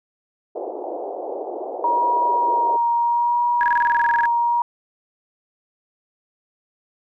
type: band-pass noise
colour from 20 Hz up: pink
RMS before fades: -29 dBFS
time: 0.55-2.77 s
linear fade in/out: 10 ms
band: 350 to 800 Hz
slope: 48 dB/octave
type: tone with vibrato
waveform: sine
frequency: 950 Hz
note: A#5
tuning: 33 cents sharp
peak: -16 dBFS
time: 1.84-4.62 s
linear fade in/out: 2 ms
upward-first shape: sine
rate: 0.74 Hz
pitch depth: 17 cents each way
type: tone bursts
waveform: sine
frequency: 1661.2 Hz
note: G#6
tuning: in tune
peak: -18 dBFS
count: 14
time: 3.61-4.256 s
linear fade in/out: 0 ms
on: 22 ms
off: 26 ms
effects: none